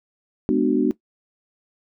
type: chord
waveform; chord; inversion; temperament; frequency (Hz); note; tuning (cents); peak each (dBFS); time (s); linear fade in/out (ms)
sine; G# half-diminished seventh; none; just; 207.7 / 249.2 / 299 / 373.8; G#3 / B3 / D4 / F#4; 0 / +16 / +31 / +18; -25 / -21 / -20 / -22; 0.49-0.91; 0
effects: noise-tail reverb RT60 0.1 s tail -17 dB re dry